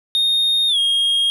triangle tone with pitch glide, 3693 to 3252 Hz, A#7 to G#7, -17 to -37 cents, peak -13 dBFS, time 0.15-1.3 s, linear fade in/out 0 ms, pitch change -220 cents, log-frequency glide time 0.68-0.78 s, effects none

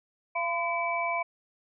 sine tone cluster, 683 / 1014 / 2300 Hz, F5 / B5 / D7, -39 / +45 / -37 cents, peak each -31 dBFS, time 0.35-1.23 s, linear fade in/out 10 ms, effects none

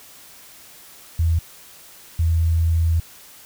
sine tone bursts at uneven times, 82.41 Hz, E2, in tune, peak -15 dBFS, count 2, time 1.19-1.39 / 2.19-3 s, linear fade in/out 5 ms, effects white hiss -45 dBFS RMS until 3.45 s

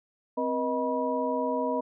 sine tone cluster, 260.5 / 482 / 627 / 971 Hz, C4 / B4 / D#5 / B5, -7 / -42 / +13 / -30 cents, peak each -31 dBFS, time 0.37-1.81 s, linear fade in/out 10 ms, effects none

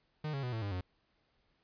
45% pulse tone with pitch steps, 152.9 / 137.8 / 124.19 / 111.93 / 100.88 / 90.91 Hz, D#3 / C#3 / B2 / A2 / G#2 / F#2, -30 / -10 / +10 / +30 / -50 / -30 cents, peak -35 dBFS, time 0.24-0.81 s, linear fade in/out 5 ms, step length 95 ms, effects pink hiss -75 dBFS RMS until 1.63 s + resampled to 11025 Hz

